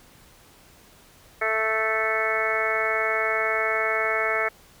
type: harmonic tone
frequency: 220 Hz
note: A3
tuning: in tune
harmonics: 2 / 3 / 4 / 5 / 6 / 7 / 8 / 9 / 10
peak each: -30 / -29 / -36 / -38 / -28 / -35 / -29 / -33 / -27 dBFS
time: 1.41-4.49 s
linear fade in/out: 10 ms
effects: pink hiss -53 dBFS RMS until 4.8 s